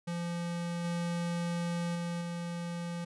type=tone with level steps; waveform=square; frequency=171.9 Hz; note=F3; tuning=27 cents flat; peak=-34 / -32 / -34 / -36 dBFS; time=0.07-3.05 s; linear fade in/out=10 ms; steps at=0.84 / 1.95 / 2.21 s; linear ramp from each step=5 ms; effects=resampled to 24000 Hz